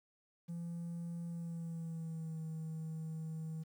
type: tone with pitch glide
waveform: triangle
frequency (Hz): 170 to 159.53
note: F3 to D#3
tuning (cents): -46 to +44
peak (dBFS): -37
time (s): 0.48-3.64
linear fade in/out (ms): 20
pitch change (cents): -110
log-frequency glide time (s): 1.27-2.41
effects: tanh soft clip ceiling -34 dBFS + 11-bit